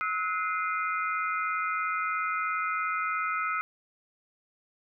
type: tone cluster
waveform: sine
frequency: 1288 / 1465 / 2078 / 2447 Hz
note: E6 / F#6 / C7 / D#7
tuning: -41 / -18 / -12 / -29 cents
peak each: -29 / -35 / -35 / -38 dBFS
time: 0.01-3.61 s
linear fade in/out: 0 ms
effects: none